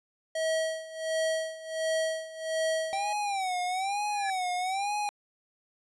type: tone with tremolo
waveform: square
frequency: 641 Hz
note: E5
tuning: 49 cents flat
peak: -26 dBFS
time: 0.35-3.13 s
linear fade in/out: 5 ms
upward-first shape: sine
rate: 1.4 Hz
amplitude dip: 85%
type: tone with vibrato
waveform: square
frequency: 774 Hz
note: G5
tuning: 22 cents flat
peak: -29 dBFS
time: 2.93-5.09 s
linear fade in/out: 0 ms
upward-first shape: sine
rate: 1.1 Hz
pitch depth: 130 cents each way
type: tone with exponential growth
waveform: triangle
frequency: 1702 Hz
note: G#6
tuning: 42 cents sharp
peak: -29 dBFS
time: 4.05-4.3 s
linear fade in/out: 2 ms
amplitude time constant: 54 ms
effects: resampled to 24000 Hz